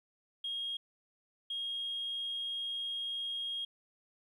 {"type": "tone bursts at uneven times", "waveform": "sine", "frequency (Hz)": 3259, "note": "G#7", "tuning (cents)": -33, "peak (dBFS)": -34, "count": 2, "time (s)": [[0.44, 0.77], [1.5, 3.65]], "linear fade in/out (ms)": 5, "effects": ["tanh soft clip ceiling -30 dBFS", "12-bit"]}